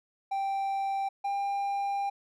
triangle tone pair in turn, 784 / 798.2 Hz, G5 / G5, 0 / +31 cents, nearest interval unison, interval 31 cents, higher second, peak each -26 dBFS, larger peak neither, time 0.31-1.09 / 1.24-2.1 s, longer second, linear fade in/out 10 ms, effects none

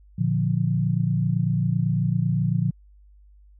sine chord, Bb major, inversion none, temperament equal, 116.54 / 146.83 / 174.61 Hz, Bb2 / D3 / F3, 0 / 0 / 0 cents, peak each -24 dBFS, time 0.18-2.71 s, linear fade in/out 10 ms, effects added 50 Hz sine -49 dBFS peak until 3.59 s

